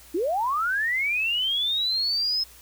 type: linear sweep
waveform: sine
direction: up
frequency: 299.9 to 5200 Hz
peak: -22 dBFS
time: 0.14-2.44 s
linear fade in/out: 10 ms
effects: added 60 Hz sine -54 dBFS peak until 2.61 s + white hiss -50 dBFS RMS until 2.61 s